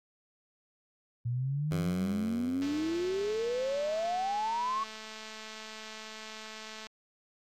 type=exponential sweep; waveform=sine; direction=up; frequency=116.54 to 1116 Hz; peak=-29 dBFS; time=1.25-4.84 s; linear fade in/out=10 ms
type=tone with exponential decay; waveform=10% pulse; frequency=91 Hz; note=F#2; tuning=28 cents flat; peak=-25 dBFS; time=1.71-5.12 s; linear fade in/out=5 ms; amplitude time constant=740 ms
type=click train; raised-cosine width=0.2 ms; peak=-27 dBFS; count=927; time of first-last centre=2.62-6.868 s; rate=218 Hz
effects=AAC 64 kbps